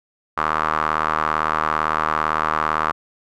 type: tone with band-pass filter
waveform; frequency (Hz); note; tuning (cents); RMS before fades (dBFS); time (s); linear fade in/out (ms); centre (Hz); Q
sawtooth; 77.78; D#2; 0; -21; 0.37-2.92; 10; 1200; 4.3
effects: none